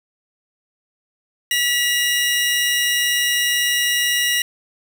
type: tone pair together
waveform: sawtooth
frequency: 1944 / 2850 Hz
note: B6 / F7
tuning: -28 / +34 cents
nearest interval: perfect fifth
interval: 662 cents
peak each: -16 dBFS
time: 1.51-4.42 s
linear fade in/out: 2 ms
effects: none